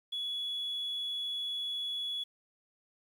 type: tone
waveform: sine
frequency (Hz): 3387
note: G#7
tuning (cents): +33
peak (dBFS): -32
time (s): 0.12-2.24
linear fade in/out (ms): 10
effects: tanh soft clip ceiling -30 dBFS + 10-bit